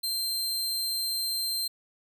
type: tone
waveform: sawtooth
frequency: 4145 Hz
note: C8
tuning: 17 cents flat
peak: -25 dBFS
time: 0.03-1.68 s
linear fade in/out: 10 ms
effects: none